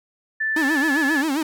sine tone with pitch glide, 1760 to 1721.8 Hz, A6 to A6, 0 to -38 cents, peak -20 dBFS, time 0.4-1.22 s, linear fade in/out 10 ms, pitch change -38 cents, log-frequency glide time 0.63-0.93 s
45% pulse tone with vibrato, 293.7 Hz, D4, in tune, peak -20 dBFS, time 0.56-1.43 s, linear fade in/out 5 ms, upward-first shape sine, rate 7.5 Hz, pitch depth 180 cents each way
effects none

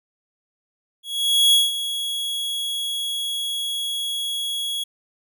45% pulse tone with ADSR envelope, 3336 Hz, G#7, 7 cents sharp, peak -12 dBFS, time 1.03-4.84 s, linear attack 500 ms, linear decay 180 ms, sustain -12 dB, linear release 9 ms, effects none

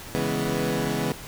20% pulse chord, C# minor seventh, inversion none, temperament equal with one note detuned, 138.59 / 164.81 / 207.7 / 248.1 Hz, C#3 / E3 / G#3 / B3, 0 / 0 / 0 / +8 cents, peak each -25 dBFS, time 0.15-1.12 s, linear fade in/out 0 ms, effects pink hiss -40 dBFS RMS until 1.27 s

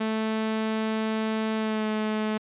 sawtooth tone with pitch glide, 219.4 to 215.5 Hz, A3 to A3, -5 to -36 cents, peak -21 dBFS, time 0-2.38 s, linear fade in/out 10 ms, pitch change -31 cents, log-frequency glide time 1.56-1.87 s, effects resampled to 8000 Hz

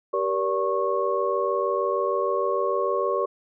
sine tone cluster, 390.1 / 476.6 / 576 / 1096 Hz, G4 / A#4 / D5 / C#6, -8 / +38 / -34 / -20 cents, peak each -27 dBFS, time 0.13-3.26 s, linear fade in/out 10 ms, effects none

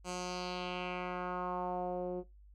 10% pulse tone with low-pass filter sweep, 180.2 Hz, F#3, 45 cents flat, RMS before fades -38 dBFS, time 0.04-2.24 s, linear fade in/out 50 ms, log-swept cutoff 7900 to 410 Hz, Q 2.4, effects noise-tail reverb RT60 0.2 s tail -20 dB re dry + added 50 Hz sine -55 dBFS peak until 2.54 s

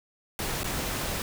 pink noise with dropouts, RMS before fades -31 dBFS, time 0.39-1.22 s, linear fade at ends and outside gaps 1 ms, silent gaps 0.633-0.642 s, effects none

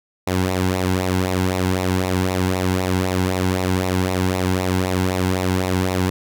sawtooth tone with flanger, 92.5 Hz, F#2, in tune, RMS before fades -20 dBFS, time 0.27-6.1 s, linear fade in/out 5 ms, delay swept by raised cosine 0.62 to 1.72 ms, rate 3.9 Hz, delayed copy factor -0.65, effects none

